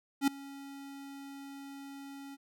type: tone with ADSR envelope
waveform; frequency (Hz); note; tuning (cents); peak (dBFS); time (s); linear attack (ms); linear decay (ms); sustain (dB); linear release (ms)
square; 277.2; C#4; 0; -23; 0.21-2.37; 65; 6; -22; 34
effects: none